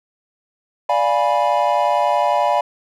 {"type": "chord", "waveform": "triangle", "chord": "D diminished seventh", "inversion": "none", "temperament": "equal with one note detuned", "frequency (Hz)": [587.3, 698.5, 830.6, 981.5], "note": ["D5", "F5", "Ab5", "Cb6"], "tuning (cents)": [0, 0, 0, -11], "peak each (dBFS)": -18, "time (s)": [0.89, 2.61], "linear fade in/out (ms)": 5, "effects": []}